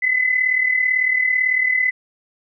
sine tone pair together, 2014 / 2052 Hz, B6 / C7, +33 / -34 cents, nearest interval unison, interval 33 cents, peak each -16 / -22 dBFS, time 0.02-1.91 s, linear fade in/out 10 ms, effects none

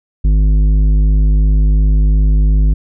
sine tone with tanh clipping, 51.4 Hz, G#1, 17 cents flat, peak -9 dBFS, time 0.24-2.74 s, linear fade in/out 10 ms, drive 10 dB, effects none

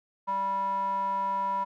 square tone with band-pass filter, 195.5 Hz, G3, 4 cents flat, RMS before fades -29 dBFS, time 0.27-1.65 s, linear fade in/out 20 ms, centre 950 Hz, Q 10, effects none

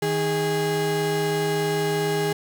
35% pulse tone pair together, 157.7 / 412.3 Hz, D#3 / G#4, +24 / -13 cents, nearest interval octave + perfect fourth, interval 1663 cents, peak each -25 / -21 dBFS, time 0.02-2.33 s, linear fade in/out 5 ms, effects none

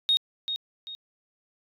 sine tone with echo, 3729 Hz, A#7, in tune, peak -18 dBFS, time 0.09-0.17 s, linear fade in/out 0 ms, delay 390 ms, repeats 2, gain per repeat -9 dB, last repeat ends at 0.95 s, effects tanh soft clip ceiling -14 dBFS

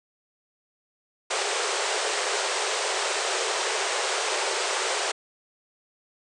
pink band-pass noise, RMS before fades -27 dBFS, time 1.3-5.12 s, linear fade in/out 10 ms, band 370 to 9000 Hz, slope 96 dB/octave, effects none

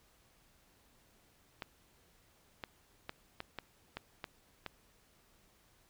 clicks, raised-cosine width 0.3 ms, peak -24 dBFS, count 8, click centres 1.622 / 2.638 / 3.094 / 3.404 / 3.587 / 3.97 / 4.242 / 4.663 s, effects pink hiss -68 dBFS RMS until 5.89 s

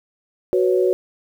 sine chord, F# suspended fourth, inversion none, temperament equal, 370 / 493.9 / 554.4 Hz, F#4 / B4 / C#5, 0 / 0 / 0 cents, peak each -16 / -21 / -22 dBFS, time 0.53-0.93 s, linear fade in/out 0 ms, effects 8-bit

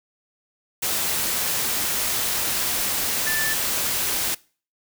sine tone in noise, 1760 Hz, A6, in tune, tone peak -24 dBFS, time 3.26-3.54 s, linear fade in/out 10 ms, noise white, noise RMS -24 dBFS, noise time 0.82-4.35 s, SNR -3 dB, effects noise-tail reverb RT60 0.4 s tail -23 dB re dry

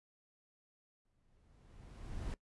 brown noise with exponential growth, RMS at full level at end -39 dBFS, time 1.05-2.34 s, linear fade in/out 1 ms, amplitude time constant 280 ms, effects noise-tail reverb RT60 0.1 s tail -20 dB re dry + resampled to 24000 Hz

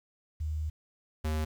sine / square tone pair in turn, 77.3 / 77.67 Hz, D#2 / D#2, -11 / -2 cents, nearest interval unison, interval 9 cents, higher second, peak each -30 / -29 dBFS, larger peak second, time 0.4-0.7 / 1.24-1.45 s, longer first, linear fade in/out 10 ms, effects 10-bit

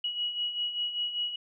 sine beating tone pair, 2910 / 2915.1 Hz, F#7 / F#7, -29 / -26 cents, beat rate 5.1 Hz, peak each -37 / -30 dBFS, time 0.04-1.36 s, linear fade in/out 5 ms, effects none

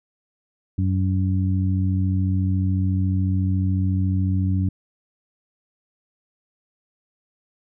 harmonic tone, 94 Hz, F#2, 28 cents sharp, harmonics 1 / 2 / 3, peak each -19 / -25 / -29 dBFS, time 0.78-4.69 s, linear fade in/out 5 ms, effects none

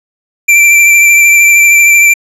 square tone with vibrato, 2349 Hz, D7, in tune, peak -3 dBFS, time 0.48-2.14 s, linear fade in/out 10 ms, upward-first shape triangle, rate 13 Hz, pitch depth 23 cents each way, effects low-pass 12000 Hz 12 dB/octave

